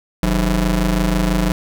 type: ring-modulated tone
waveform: 30% pulse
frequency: 116.54 Hz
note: A#2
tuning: in tune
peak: -9 dBFS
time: 0.23-1.52 s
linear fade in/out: 0 ms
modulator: 71.3 Hz
effects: none